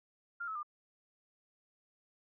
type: tone with pitch steps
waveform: sine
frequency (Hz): 1396.9 / 1295.8 / 1202.1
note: F6 / E6 / D6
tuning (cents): 0 / -30 / +40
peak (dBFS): -37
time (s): 0.4-0.631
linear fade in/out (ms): 10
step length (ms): 77
effects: none